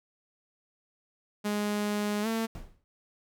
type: tone with pitch glide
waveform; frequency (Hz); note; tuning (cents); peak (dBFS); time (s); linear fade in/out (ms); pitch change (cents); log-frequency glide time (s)
sawtooth; 207.7 to 225.2; G#3 to A3; 0 to +40; -24; 1.44-2.47; 20; +140; 2.22-2.27
type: noise with exponential decay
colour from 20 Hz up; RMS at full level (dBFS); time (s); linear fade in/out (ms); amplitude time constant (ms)
brown; -34; 2.55-2.84; 0; 61
effects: none